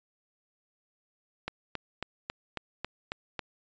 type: click train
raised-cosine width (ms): 0.3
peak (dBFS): -17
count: 8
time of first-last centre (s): 1.48-3.393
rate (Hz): 3.66
effects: resampled to 16000 Hz